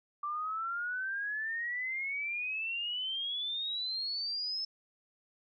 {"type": "exponential sweep", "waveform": "sine", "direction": "up", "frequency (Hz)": [1167, 5274], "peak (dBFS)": -33, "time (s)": [0.23, 4.65], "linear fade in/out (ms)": 5, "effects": []}